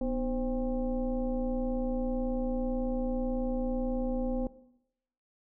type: tone with frequency modulation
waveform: sine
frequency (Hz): 246.9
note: B3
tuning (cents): 0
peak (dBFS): -28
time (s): 0.01-4.47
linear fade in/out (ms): 2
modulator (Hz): 276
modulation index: 1.1
effects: noise-tail reverb RT60 0.8 s tail -17 dB re dry